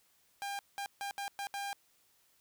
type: tone bursts at uneven times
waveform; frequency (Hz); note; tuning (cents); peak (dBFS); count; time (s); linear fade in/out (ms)
sawtooth; 801; G5; +37; -33; 6; 0.42-0.59 / 0.78-0.86 / 1.01-1.11 / 1.18-1.28 / 1.39-1.47 / 1.54-1.73; 0
effects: white hiss -70 dBFS RMS until 2.4 s